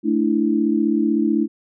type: chord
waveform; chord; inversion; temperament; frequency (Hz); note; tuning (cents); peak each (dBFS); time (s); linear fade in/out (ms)
sine; A suspended fourth; none; equal; 220 / 293.7 / 329.6; A3 / D4 / E4; 0 / 0 / 0; -20; 0.03-1.48; 50
effects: none